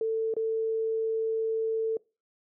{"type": "tone with dropouts", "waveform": "sine", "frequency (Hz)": 445.7, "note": "A4", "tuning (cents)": 22, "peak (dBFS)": -25, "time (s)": [0.01, 1.97], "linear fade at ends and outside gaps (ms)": 2, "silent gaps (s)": [0.339, 0.366], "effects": ["noise-tail reverb RT60 0.3 s tail -24 dB re dry"]}